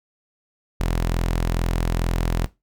sawtooth tone, 42.28 Hz, E1, 45 cents sharp, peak -16 dBFS, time 0.8-2.46 s, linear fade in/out 0 ms, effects noise-tail reverb RT60 0.2 s tail -17 dB re dry

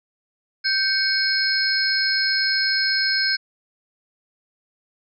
sine tone cluster, 1555 / 2221 / 4308 / 5120 Hz, G6 / C#7 / C8 / D#8, -14 / +3 / +50 / +49 cents, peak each -23 / -28 / -24 / -22 dBFS, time 0.64-3.37 s, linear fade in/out 20 ms, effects none

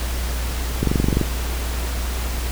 click train, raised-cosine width 3 ms, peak -5 dBFS, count 10, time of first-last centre 0.83-1.213 s, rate 23.5 Hz, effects added 60 Hz sine -22 dBFS peak until 2.51 s + pink hiss -30 dBFS RMS until 2.51 s

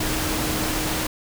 sine tone in noise, 310.6 Hz, D#4, 3 cents flat, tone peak -30 dBFS, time 0-1.07 s, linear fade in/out 5 ms, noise pink, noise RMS -25 dBFS, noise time 0-1.07 s, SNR -8 dB, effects none

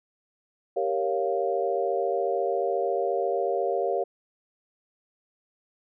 sine chord, G half-diminished seventh, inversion none, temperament equal, 392 / 466.2 / 554.4 / 698.5 Hz, G4 / Bb4 / Db5 / F5, 0 / 0 / 0 / 0 cents, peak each -29 dBFS, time 0.76-4.04 s, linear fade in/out 10 ms, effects none

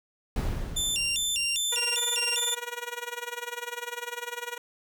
brown noise with exponential decay, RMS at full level -25 dBFS, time 0.36-1.79 s, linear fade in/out 2 ms, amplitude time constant 310 ms
20% pulse tone with vibrato, 3136 Hz, G7, in tune, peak -20 dBFS, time 0.76-2.55 s, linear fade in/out 10 ms, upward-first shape square, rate 2.5 Hz, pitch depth 210 cents each way
10% pulse tone with tremolo, 480 Hz, B4, 49 cents flat, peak -22 dBFS, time 1.72-4.58 s, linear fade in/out 5 ms, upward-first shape sine, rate 20 Hz, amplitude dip 85%
effects none

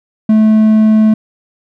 triangle tone, 217.1 Hz, A3, 23 cents flat, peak -3 dBFS, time 0.29-1.14 s, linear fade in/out 5 ms, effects none

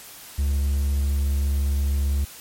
triangle tone, 70 Hz, C#2, 18 cents sharp, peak -17 dBFS, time 0.38-2.25 s, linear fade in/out 10 ms, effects white hiss -42 dBFS RMS until 2.4 s + MP3 64 kbps

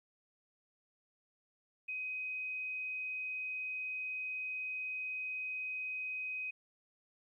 sine tone, 2516 Hz, D#7, 19 cents sharp, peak -37 dBFS, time 1.88-6.51 s, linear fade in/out 10 ms, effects 13-bit

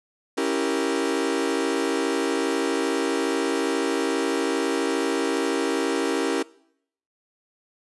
40% pulse chord, C# diminished seventh, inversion none, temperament equal, 277.2 / 329.6 / 392 / 466.2 Hz, C#4 / E4 / G4 / Bb4, 0 / 0 / 0 / 0 cents, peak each -27 dBFS, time 0.37-6.43 s, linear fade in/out 10 ms, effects noise-tail reverb RT60 0.7 s tail -22 dB re dry + resampled to 24000 Hz

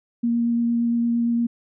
sine tone with vibrato, 234.9 Hz, A#3, 13 cents sharp, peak -18 dBFS, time 0.23-1.47 s, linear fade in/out 10 ms, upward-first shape sine, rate 8.7 Hz, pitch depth 9 cents each way, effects none

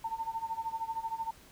sine tone with tremolo, 902 Hz, A5, 43 cents sharp, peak -30 dBFS, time 0.04-1.31 s, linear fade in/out 5 ms, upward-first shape sine, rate 13 Hz, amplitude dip 85%, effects pink hiss -57 dBFS RMS until 1.51 s

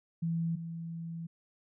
sine tone pair in turn, 166.1 / 166.1 Hz, E3 / E3, +13 / +13 cents, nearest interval unison, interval 0 cents, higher neither, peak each -29 / -37 dBFS, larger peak first, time 0.22-0.56 / 0.56-1.27 s, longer second, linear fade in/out 10 ms, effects none

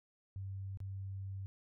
sine tone with dropouts, 96.9 Hz, G2, 20 cents flat, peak -40 dBFS, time 0.36-1.46 s, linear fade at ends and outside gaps 0 ms, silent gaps 0.773-0.803 s, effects none

